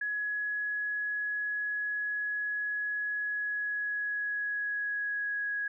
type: tone with pitch glide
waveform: sine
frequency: 1682 to 1663.6 Hz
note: G#6 to G#6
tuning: +22 to +2 cents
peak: -30 dBFS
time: 0.01-5.68 s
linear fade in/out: 5 ms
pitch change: -20 cents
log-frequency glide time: 3.21-5.49 s
effects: none